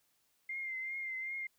sine tone with vibrato, 2100 Hz, C7, 6 cents sharp, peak -37 dBFS, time 0.49-1.47 s, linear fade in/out 5 ms, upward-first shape triangle, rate 2.6 Hz, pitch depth 44 cents each way, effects white hiss -75 dBFS RMS until 1.58 s

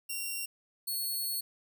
5% pulse tone pair in turn, 2753 / 4370 Hz, F7 / C#8, -25 / -26 cents, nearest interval minor sixth, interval 799 cents, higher second, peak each -25 dBFS, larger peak neither, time 0.09-0.46 / 0.87-1.41 s, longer second, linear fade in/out 10 ms, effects none

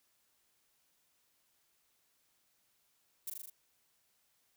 violet noise with echo, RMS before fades -40 dBFS, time 3.27-3.3 s, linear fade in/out 5 ms, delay 40 ms, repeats 5, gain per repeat -2 dB, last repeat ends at 3.5 s, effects white hiss -75 dBFS RMS until 4.56 s

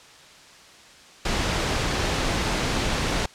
pink noise, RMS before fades -24 dBFS, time 1.25-3.26 s, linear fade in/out 5 ms, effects white hiss -48 dBFS RMS until 3.34 s + low-pass 6000 Hz 12 dB/octave

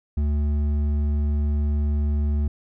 sine tone with hard clipping, 73.4 Hz, D2, in tune, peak -21 dBFS, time 0.17-2.48 s, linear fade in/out 5 ms, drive 7 dB, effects none

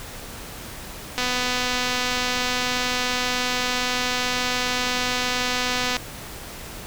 click train, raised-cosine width 0.2 ms, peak -7 dBFS, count 1193, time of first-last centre 1.18-5.967 s, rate 249 Hz, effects pink hiss -37 dBFS RMS until 6.86 s

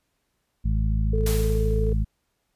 harmonic tone, 53.6 Hz, A1, 45 cents flat, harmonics 1 / 2 / 3 / 4, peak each -21 / -27 / -31 / -33 dBFS, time 0.64-2.05 s, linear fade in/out 20 ms
sine tone with tremolo, 440 Hz, A4, in tune, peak -25 dBFS, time 1.13-1.93 s, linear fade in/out 5 ms, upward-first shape square, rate 19 Hz, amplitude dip 25%
white noise with exponential decay, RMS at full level -29 dBFS, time 1.26-2.05 s, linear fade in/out 5 ms, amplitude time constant 170 ms
effects pink hiss -74 dBFS RMS until 2.55 s + resampled to 32000 Hz

